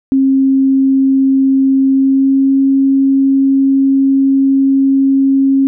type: tone with pitch glide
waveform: sine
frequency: 268.4 to 271.2 Hz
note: C4 to C#4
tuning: +44 to -38 cents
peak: -7 dBFS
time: 0.12-5.67 s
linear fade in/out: 0 ms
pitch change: +18 cents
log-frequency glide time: 1.89-2.59 s
effects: none